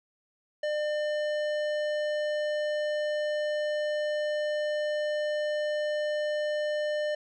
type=tone with tanh clipping; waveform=sine; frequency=600 Hz; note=D5; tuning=37 cents sharp; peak=-29 dBFS; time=0.63-7.15 s; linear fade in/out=5 ms; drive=15 dB; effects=none